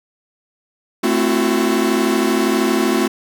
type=chord; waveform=45% pulse; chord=F# half-diminished seventh; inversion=first; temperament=equal with one note detuned; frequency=220 / 261.6 / 337.3 / 370 Hz; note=A3 / C4 / E4 / F#4; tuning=0 / 0 / +40 / 0 cents; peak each=-20 dBFS; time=1.03-3.08 s; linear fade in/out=10 ms; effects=none